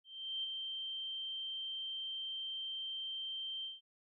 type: tone with ADSR envelope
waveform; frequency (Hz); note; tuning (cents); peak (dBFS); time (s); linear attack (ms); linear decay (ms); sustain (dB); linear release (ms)
sine; 3136; G7; 0; -35; 0.04-3.81; 400; 8; -4; 170
effects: none